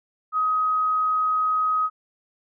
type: tone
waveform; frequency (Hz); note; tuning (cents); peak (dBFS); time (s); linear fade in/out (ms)
sine; 1261; D#6; +23; -19; 0.32-1.9; 50
effects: none

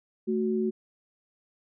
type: tone pair together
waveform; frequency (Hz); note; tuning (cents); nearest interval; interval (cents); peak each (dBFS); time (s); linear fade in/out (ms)
sine; 220 / 370.3; A3 / F#4; 0 / +1; major sixth; 901; -27; 0.27-0.71; 20
effects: none

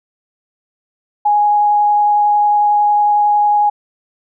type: tone with vibrato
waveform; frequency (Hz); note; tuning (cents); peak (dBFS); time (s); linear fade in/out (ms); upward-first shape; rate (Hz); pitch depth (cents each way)
sine; 830.6; G#5; 0; -9; 1.25-3.7; 10; triangle; 11; 8
effects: none

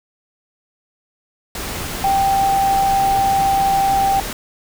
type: tone in noise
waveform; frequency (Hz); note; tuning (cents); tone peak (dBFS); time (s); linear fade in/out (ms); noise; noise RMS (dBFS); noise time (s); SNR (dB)
sine; 784; G5; 0; -13; 2.04-4.2; 2; pink; -26; 1.55-4.33; +10
effects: none

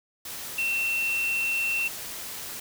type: tone in noise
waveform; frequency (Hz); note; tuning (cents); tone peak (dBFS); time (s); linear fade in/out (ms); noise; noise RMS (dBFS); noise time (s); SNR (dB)
sine; 2700; E7; +41; -24; 0.58-1.88; 5; white; -37; 0.25-2.6; +10
effects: none

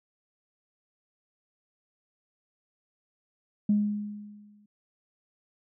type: tone with exponential decay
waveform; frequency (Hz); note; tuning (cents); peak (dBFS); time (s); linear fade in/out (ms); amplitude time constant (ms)
sine; 207.7; G#3; 0; -18; 3.69-4.66; 5; 210
effects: tanh soft clip ceiling -14 dBFS

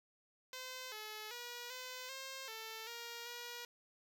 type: tone with pitch steps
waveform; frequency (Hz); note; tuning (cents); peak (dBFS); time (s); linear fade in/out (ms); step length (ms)
5% pulse; 513 / 428.9 / 481.7 / 508 / 532 / 444.4 / 470.3 / 479.1; C5 / A4 / B4 / B4 / C5 / A4 / A#4 / A#4; -34 / -44 / -43 / +49 / +29 / +17 / +15 / +47; -34; 0.53-3.65; 2; 390
effects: none

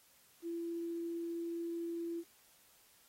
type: tone with quantisation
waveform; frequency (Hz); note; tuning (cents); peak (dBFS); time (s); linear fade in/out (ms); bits
sine; 337.4; E4; +40; -37; 0.42-2.24; 50; 11
effects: white hiss -66 dBFS RMS until 3.08 s + AAC 48 kbps

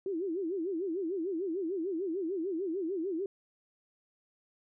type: tone with vibrato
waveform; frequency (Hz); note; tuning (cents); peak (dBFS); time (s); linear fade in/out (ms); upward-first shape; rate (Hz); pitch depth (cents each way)
sine; 356.5; F4; +36; -31; 0.06-3.26; 2; sine; 6.7; 210
effects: none

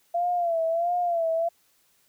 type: tone with vibrato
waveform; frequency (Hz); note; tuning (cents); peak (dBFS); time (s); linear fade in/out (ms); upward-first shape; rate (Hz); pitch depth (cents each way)
sine; 681; F5; -44; -22; 0.14-1.49; 10; sine; 1.5; 77
effects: white hiss -65 dBFS RMS until 2.08 s

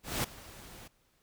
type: noise with ADSR envelope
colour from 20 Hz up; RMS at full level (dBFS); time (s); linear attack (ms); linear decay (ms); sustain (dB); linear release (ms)
pink; -30; 0.03-0.88; 210; 5; -20; 9
effects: pink hiss -71 dBFS RMS until 1.22 s

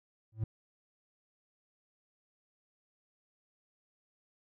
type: tone with exponential growth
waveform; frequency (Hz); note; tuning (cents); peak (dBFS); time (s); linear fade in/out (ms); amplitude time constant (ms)
triangle; 110; A2; 0; -25; 0.32-0.44; 5; 24
effects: none

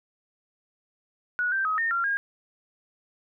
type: tone with pitch steps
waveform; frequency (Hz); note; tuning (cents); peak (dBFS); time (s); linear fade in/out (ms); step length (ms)
sine; 1463 / 1567 / 1269 / 1828 / 1379 / 1624; F#6 / G6 / D#6 / A#6 / F6 / G#6; -20 / -1 / +34 / -34 / -22 / -39; -23; 1.39-2.17; 0; 130
effects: none

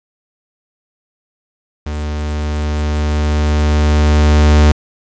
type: tone with level ramp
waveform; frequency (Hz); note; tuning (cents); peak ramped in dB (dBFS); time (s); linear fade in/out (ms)
45% pulse; 75; D2; +37; -19 to -5; 1.86-4.72; 5
effects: resampled to 16000 Hz + 7-bit

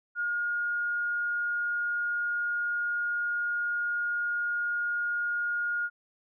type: tone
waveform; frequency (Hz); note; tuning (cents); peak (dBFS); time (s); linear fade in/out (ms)
sine; 1427; F6; +37; -27; 0.15-5.9; 50
effects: none

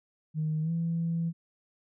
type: tone with pitch glide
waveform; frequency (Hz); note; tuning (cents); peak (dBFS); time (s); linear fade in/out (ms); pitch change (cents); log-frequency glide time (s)
sine; 155.56 to 166.73; D#3 to E3; 0 to +20; -26; 0.34-1.33; 50; +120; 0.62-0.71
effects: tanh soft clip ceiling -22 dBFS

